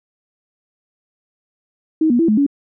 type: tone with pitch steps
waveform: sine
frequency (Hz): 316.3 / 240.8 / 331.8 / 213.8 / 282.7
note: D#4 / B3 / E4 / A3 / C#4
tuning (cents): +29 / -44 / +11 / -49 / +34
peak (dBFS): -11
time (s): 2.01-2.465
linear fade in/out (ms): 5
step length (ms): 91
effects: none